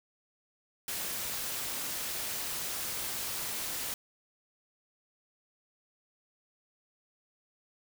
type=noise with amplitude modulation; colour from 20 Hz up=white; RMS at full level=-34 dBFS; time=0.88-3.94 s; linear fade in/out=2 ms; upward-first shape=sine; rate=274 Hz; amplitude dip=45%; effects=none